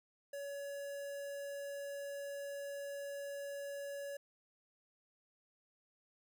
square tone with notch filter, 564 Hz, C#5, 30 cents sharp, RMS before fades -44 dBFS, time 0.33-4.17 s, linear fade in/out 5 ms, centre 3500 Hz, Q 1.3, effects none

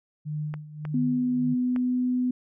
sine tone with tremolo, 151.2 Hz, D#3, 49 cents flat, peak -27 dBFS, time 0.25-1.55 s, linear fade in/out 20 ms, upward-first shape sine, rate 1.7 Hz, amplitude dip 80%
clicks, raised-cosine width 0.5 ms, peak -23 dBFS, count 3, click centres 0.54 / 0.852 / 1.762 s
sine tone with pitch glide, 249.1 to 250.5 Hz, B3 to B3, +15 to +25 cents, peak -22 dBFS, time 0.94-2.31 s, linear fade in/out 5 ms, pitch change +10 cents, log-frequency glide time 1.48-1.99 s
effects none

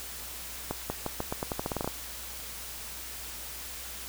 accelerating click train, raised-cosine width 1 ms, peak -16 dBFS, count 14, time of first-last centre 0.71-1.876 s, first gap 190 ms, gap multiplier 0.86, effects added 60 Hz sine -49 dBFS peak until 4.08 s + white hiss -41 dBFS RMS until 4.08 s

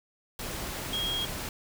sine tone in noise, 3266 Hz, G#7, 30 cents flat, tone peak -29 dBFS, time 0.93-1.25 s, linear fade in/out 2 ms, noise pink, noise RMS -36 dBFS, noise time 0.39-1.49 s, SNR +4 dB, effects none

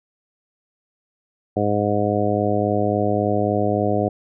harmonic tone, 103.6 Hz, G#2, 4 cents flat, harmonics 1 / 2 / 3 / 4 / 5 / 6 / 7, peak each -25 / -25 / -25 / -25 / -25 / -25 / -25 dBFS, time 1.56-4.09 s, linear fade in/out 10 ms, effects none

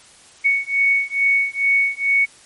sine beating tone pair, 2222 / 2224.3 Hz, C#7 / C#7, +4 / +5 cents, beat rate 2.3 Hz, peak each -18 dBFS, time 0.44-2.26 s, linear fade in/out 20 ms, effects white hiss -47 dBFS RMS until 2.45 s + MP3 48 kbps

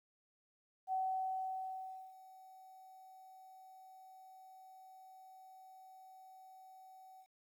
sine tone with ADSR envelope, 756 Hz, F#5, 37 cents sharp, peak -33 dBFS, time 0.87-7.27 s, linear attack 56 ms, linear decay 1200 ms, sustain -22 dB, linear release 66 ms, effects 12-bit

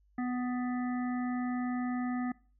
harmonic tone with a mistuned harmonic, 248.2 Hz, B3, 9 cents sharp, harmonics 1 / 3 / 5 / 7 / 8, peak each -31 / -41 / -45 / -48 / -49 dBFS, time 0.18-2.32 s, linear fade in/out 5 ms, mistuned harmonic 7, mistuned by +19 cents, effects noise-tail reverb RT60 0.4 s tail -22 dB re dry + added 50 Hz sine -64 dBFS peak until 2.59 s

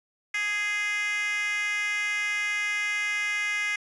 10% pulse tone with high-pass filter, 415.3 Hz, G#4, in tune, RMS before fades -28 dBFS, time 0.34-3.76 s, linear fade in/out 5 ms, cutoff 2000 Hz, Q 4.6, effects resampled to 22050 Hz

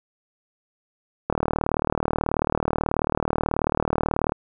click train, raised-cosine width 1 ms, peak -7 dBFS, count 117, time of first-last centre 1.3-4.321 s, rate 38.4 Hz, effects none

